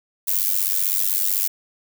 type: noise with amplitude modulation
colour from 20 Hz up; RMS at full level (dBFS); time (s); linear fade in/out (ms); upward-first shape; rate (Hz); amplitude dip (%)
violet; -17; 0.27-1.48; 10; sine; 95.8; 95
effects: none